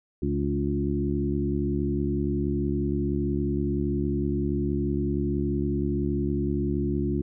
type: harmonic tone with a mistuned harmonic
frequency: 70.7 Hz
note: C#2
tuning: 35 cents sharp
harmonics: 1 / 2 / 3 / 4 / 5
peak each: -30 / -30 / -30 / -30 / -30 dBFS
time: 0.22-7.22 s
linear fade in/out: 5 ms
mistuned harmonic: 4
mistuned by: +27 cents
effects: none